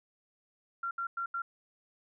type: tone bursts at uneven times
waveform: sine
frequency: 1375 Hz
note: F6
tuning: 27 cents flat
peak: -32 dBFS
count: 4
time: 0.83-0.91 / 0.98-1.07 / 1.17-1.26 / 1.34-1.42 s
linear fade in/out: 5 ms
effects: none